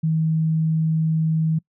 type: tone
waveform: sine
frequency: 159.5 Hz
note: D#3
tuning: 43 cents sharp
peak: -17 dBFS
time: 0.03-1.59 s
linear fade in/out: 10 ms
effects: noise-tail reverb RT60 0.1 s tail -25 dB re dry